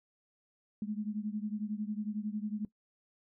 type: beating tone pair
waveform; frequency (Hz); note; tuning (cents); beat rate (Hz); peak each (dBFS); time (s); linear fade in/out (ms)
sine; 207.5 / 218.5; G#3 / A3; -1 / -12; 11; -36 / -38; 0.82-2.65; 2
effects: noise-tail reverb RT60 0.1 s tail -18 dB re dry